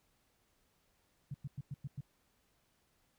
sine tone bursts, 139.4 Hz, C#3, 10 cents sharp, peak -38 dBFS, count 6, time 1.31-2.008 s, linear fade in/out 5 ms, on 33 ms, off 100 ms, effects pink hiss -75 dBFS RMS until 3.18 s

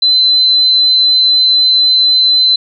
sine tone, 4048 Hz, B7, 42 cents sharp, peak -6 dBFS, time 0.02-2.56 s, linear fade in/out 5 ms, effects none

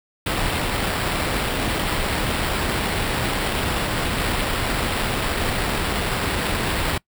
pink noise with sample-and-hold, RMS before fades -23 dBFS, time 0.26-6.98 s, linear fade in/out 5 ms, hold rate 6300 Hz, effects noise-tail reverb RT60 0.1 s tail -23 dB re dry

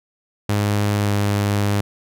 sawtooth tone with pitch glide, 103.1 to 101.97 Hz, G#2 to G#2, -12 to -31 cents, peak -13 dBFS, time 0.49-1.81 s, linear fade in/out 5 ms, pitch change -19 cents, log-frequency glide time 0.99-1.1 s, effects none

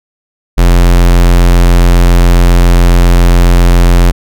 square tone, 43.65 Hz, F1, in tune, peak -3 dBFS, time 0.57-4.12 s, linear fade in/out 20 ms, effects none

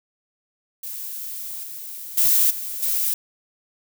violet noise with level steps, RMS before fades -32 / -35 / -17 / -30 / -22 dBFS, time 0.83-3.14 s, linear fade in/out 5 ms, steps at 1.63 / 2.17 / 2.5 / 2.82 s, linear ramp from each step 10 ms, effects none

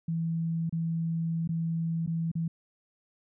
sine tone with dropouts, 164.81 Hz, E3, in tune, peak -27 dBFS, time 0.08-2.48 s, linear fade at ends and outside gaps 5 ms, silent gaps 0.695-0.725 / 1.476-1.49 / 2.064-2.074 / 2.316-2.353 s, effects none

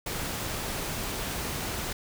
pink noise, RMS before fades -33 dBFS, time 0.06-1.93 s, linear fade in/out 5 ms, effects none

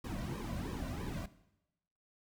brown noise with flanger, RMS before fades -40 dBFS, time 0.04-1.26 s, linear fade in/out 5 ms, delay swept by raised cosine 1.4 to 2.4 ms, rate 3 Hz, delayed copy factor -0.95, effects noise-tail reverb RT60 0.9 s tail -17 dB re dry

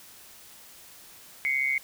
sine tone pair together, 2082 / 2217 Hz, C7 / C#7, -9 / 0 cents, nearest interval minor second, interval 109 cents, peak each -27 / -26 dBFS, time 1.45-1.78 s, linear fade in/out 0 ms, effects white hiss -50 dBFS RMS until 1.83 s

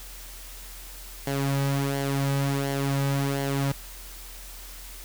sawtooth tone with flanger, 138.59 Hz, C#3, in tune, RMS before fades -26 dBFS, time 1.27-3.72 s, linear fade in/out 2 ms, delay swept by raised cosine 0.79 to 2.89 ms, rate 1.4 Hz, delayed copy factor -0.55, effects added 43 Hz sine -42 dBFS peak until 5.04 s + white hiss -44 dBFS RMS until 5.04 s

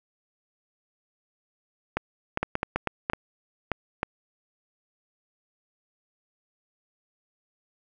clicks, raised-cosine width 0.5 ms, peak -10 dBFS, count 11, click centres 1.97 / 2.374 / 2.43 / 2.554 / 2.631 / 2.76 / 2.873 / 3.099 / 3.134 / 3.717 / 4.031 s, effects none

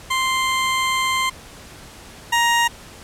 20% pulse tone pair in turn, 1046.5 / 939.1 Hz, C6 / A#5, 0 / +13 cents, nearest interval major second, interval 187 cents, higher first, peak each -13 / -10 dBFS, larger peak second, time 0.1-1.3 / 2.32-2.68 s, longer first, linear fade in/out 10 ms, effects pink hiss -41 dBFS RMS until 3.03 s + low-pass 11000 Hz 12 dB/octave

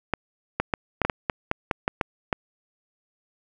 clicks, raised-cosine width 0.5 ms, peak -7 dBFS, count 12, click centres 0.137 / 0.6 / 0.738 / 1.017 / 1.05 / 1.098 / 1.298 / 1.514 / 1.712 / 1.879 / 2.012 / 2.328 s, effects none

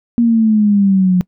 sine exponential sweep, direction down, 237.8 to 178.8 Hz, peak -8 dBFS, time 0.18-1.21 s, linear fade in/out 0 ms, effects noise-tail reverb RT60 0.1 s tail -23 dB re dry

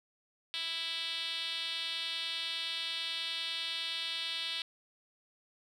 5% pulse tone with band-pass filter, 329.6 Hz, E4, in tune, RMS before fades -37 dBFS, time 0.54-4.62 s, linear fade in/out 0 ms, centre 3600 Hz, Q 3.2, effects none

